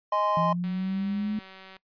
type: chord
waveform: triangle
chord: Ab major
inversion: second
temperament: just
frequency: 623 / 830.6 / 1038.3 Hz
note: Eb5 / Ab5 / C6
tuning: +2 / 0 / -14 cents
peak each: -26 / -29 / -23 dBFS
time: 0.12-0.53 s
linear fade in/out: 5 ms
type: linear sweep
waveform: sine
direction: up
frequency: 165.7 to 213.8 Hz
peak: -26 dBFS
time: 0.37-1.39 s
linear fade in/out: 2 ms
type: click train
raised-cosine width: 0.3 ms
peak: -31 dBFS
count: 215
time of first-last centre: 0.64-1.766 s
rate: 190 Hz
effects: noise-tail reverb RT60 0.1 s tail -21 dB re dry + resampled to 11025 Hz